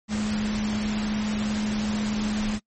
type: tone in noise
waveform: sine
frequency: 212.1 Hz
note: G#3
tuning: 37 cents sharp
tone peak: -24 dBFS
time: 0.08-2.6 s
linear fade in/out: 50 ms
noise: pink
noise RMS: -33 dBFS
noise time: 0.08-2.6 s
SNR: +6 dB
effects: noise-tail reverb RT60 0.1 s tail -26 dB re dry + MP3 32 kbps